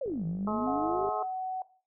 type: exponential two-way sweep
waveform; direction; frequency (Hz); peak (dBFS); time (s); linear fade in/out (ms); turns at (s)
sine; down then up; 591 to 160 to 415.3; -30; 0.01-1.09; 5; 0.25
type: click train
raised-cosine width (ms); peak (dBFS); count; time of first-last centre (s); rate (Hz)
2; -34; 54; 0.06-1.089; 51.5
type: harmonic tone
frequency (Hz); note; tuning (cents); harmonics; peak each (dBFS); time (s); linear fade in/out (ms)
212.8; G#3; +42; 2 / 3 / 4 / 5 / 6; -37 / -37 / -37 / -37 / -37; 0.47-1.23; 5
type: tone with pitch glide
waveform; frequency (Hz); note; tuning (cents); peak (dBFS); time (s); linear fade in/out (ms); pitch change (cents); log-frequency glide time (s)
sine; 727 to 748.3; F#5 to F#5; -31 to +19; -31; 0.67-1.62; 2; +50; 0.99-1.27
effects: noise-tail reverb RT60 0.4 s tail -17 dB re dry